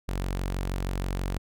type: tone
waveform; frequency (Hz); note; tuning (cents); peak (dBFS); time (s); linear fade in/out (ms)
sawtooth; 46.25; F#1; 0; -24; 0.08-1.38; 10
effects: none